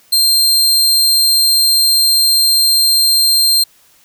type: tone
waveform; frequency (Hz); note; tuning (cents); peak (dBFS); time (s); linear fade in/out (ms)
sawtooth; 4175; C8; -5; -6; 0.12-3.64; 10
effects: white hiss -50 dBFS RMS until 4.04 s